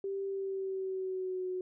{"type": "tone with pitch glide", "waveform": "sine", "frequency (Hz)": [392, 367.9], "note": ["G4", "F#4"], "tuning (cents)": [0, -10], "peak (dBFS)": -33, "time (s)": [0.04, 1.61], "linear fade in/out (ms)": 2, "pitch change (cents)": -110, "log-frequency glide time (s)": [0.26, 1.48], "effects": []}